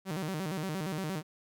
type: tone with vibrato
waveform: sawtooth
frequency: 171.5 Hz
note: F3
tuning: 31 cents flat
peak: -29 dBFS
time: 0.05-1.23 s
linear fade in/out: 50 ms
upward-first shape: square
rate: 8.6 Hz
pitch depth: 190 cents each way
effects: none